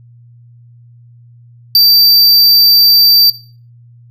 square tone, 4659 Hz, D8, 15 cents flat, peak -4 dBFS, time 1.75-3.3 s, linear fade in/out 2 ms, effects noise-tail reverb RT60 0.4 s tail -18 dB re dry + added 119 Hz sine -38 dBFS peak until 4.1 s

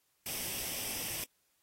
white noise with comb filter, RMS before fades -38 dBFS, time 0.26-1.24 s, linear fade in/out 2 ms, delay 0.36 ms, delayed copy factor +0.55, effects white hiss -75 dBFS RMS until 1.62 s + AAC 48 kbps

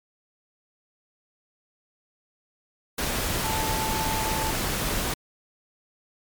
sine tone in noise, 880 Hz, A5, in tune, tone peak -29 dBFS, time 3.44-4.51 s, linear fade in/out 5 ms, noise pink, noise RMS -27 dBFS, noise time 2.98-5.14 s, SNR -5 dB, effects MP3 96 kbps

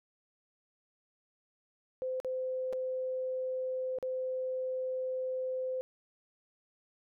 sine tone with dropouts, 515 Hz, C5, 28 cents flat, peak -32 dBFS, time 2.02-5.81 s, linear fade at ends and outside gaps 0 ms, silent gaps 2.201-2.247 / 2.727-2.732 / 3.986-4.027 s, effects none

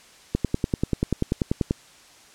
click train, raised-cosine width 3 ms, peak -8 dBFS, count 15, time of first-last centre 0.35-1.709 s, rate 10.3 Hz, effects white hiss -51 dBFS RMS until 2.34 s + low-pass 8000 Hz 12 dB/octave

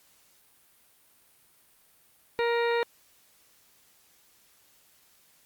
harmonic tone, 470 Hz, A#4, 14 cents sharp, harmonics 1 / 2 / 3 / 4 / 5 / 6 / 8 / 9, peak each -25 / -31 / -37 / -34 / -38 / -44 / -41 / -47 dBFS, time 2.39-2.83 s, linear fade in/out 0 ms, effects white hiss -62 dBFS RMS until 5.45 s + Opus 48 kbps

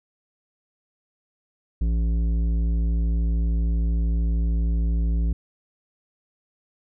sine tone with tanh clipping, 56.5 Hz, A1, 47 cents sharp, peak -21 dBFS, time 1.81-5.33 s, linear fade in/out 5 ms, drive 11 dB, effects none

